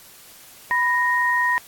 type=tone pair together; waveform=sine; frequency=990.2 / 1864.7 Hz; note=B5 / A#6; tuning=+4 / 0 cents; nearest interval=major seventh; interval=1096 cents; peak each=-21 / -19 dBFS; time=0.71-1.58 s; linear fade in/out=0 ms; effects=white hiss -46 dBFS RMS until 1.67 s + AAC 64 kbps